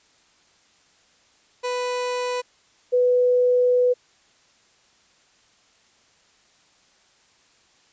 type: tone pair in turn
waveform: 30% pulse / sine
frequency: 495.5 / 495.5 Hz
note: B4 / B4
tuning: +6 / +6 cents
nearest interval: unison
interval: 0 cents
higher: neither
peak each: -21 / -15 dBFS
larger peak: second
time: 1.63-2.42 / 2.92-3.94 s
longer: second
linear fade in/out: 20 ms
effects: white hiss -59 dBFS RMS until 7.92 s + resampled to 16000 Hz